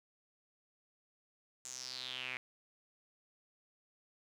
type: tone with band-pass filter sweep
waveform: sawtooth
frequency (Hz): 127.5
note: C3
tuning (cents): -44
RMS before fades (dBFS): -44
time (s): 1.65-2.37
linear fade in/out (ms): 0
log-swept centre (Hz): 7300 to 2200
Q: 5.5
effects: none